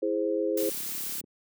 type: chord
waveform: sine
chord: E augmented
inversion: none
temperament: equal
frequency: 329.6 / 415.3 / 523.3 Hz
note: E4 / G#4 / B#4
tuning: 0 / 0 / 0 cents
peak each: -29 dBFS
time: 0.02-0.7 s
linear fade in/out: 10 ms
type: noise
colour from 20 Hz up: blue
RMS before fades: -34 dBFS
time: 0.57-1.21 s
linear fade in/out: 5 ms
type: click train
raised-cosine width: 3 ms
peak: -34 dBFS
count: 22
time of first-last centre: 0.63-1.24 s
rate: 34.4 Hz
effects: high-pass 200 Hz 12 dB/octave